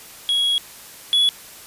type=tone pair in turn; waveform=triangle; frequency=3322 / 3390 Hz; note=G#7 / G#7; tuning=0 / +35 cents; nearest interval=unison; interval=35 cents; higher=second; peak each=-15 / -12 dBFS; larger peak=second; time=0.29-0.58 / 1.13-1.29 s; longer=first; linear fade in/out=0 ms; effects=white hiss -41 dBFS RMS until 1.66 s + resampled to 32000 Hz